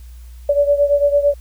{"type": "beating tone pair", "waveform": "sine", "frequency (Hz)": [572, 580.9], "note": ["D5", "D5"], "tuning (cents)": [-46, -19], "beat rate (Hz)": 8.9, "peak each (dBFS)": [-13, -17], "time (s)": [0.49, 1.34], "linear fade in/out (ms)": 5, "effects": ["added 60 Hz sine -34 dBFS peak until 1.4 s", "white hiss -53 dBFS RMS until 1.4 s"]}